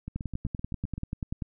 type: two click trains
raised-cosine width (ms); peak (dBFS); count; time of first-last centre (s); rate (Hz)
5; -19 / -23; 14 / 8; 0.16-1.422 / 0.08-0.98; 10.3 / 7.78
effects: none